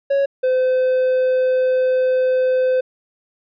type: tone pair in turn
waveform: triangle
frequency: 554.4 / 512.8 Hz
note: C#5 / C5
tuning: 0 / -35 cents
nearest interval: minor second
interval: 135 cents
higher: first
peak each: -12 dBFS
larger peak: neither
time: 0.1-0.26 / 0.43-2.81 s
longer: second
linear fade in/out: 10 ms
effects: resampled to 11025 Hz